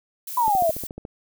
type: noise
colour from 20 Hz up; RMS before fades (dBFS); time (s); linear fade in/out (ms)
violet; -33; 0.27-0.87; 5
type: exponential sweep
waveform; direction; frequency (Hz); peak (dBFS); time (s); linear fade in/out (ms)
sine; down; 1009 to 622.3; -17; 0.37-0.71; 5
type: click train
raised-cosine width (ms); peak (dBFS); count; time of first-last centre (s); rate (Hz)
2; -21; 9; 0.48-1.051; 14
effects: none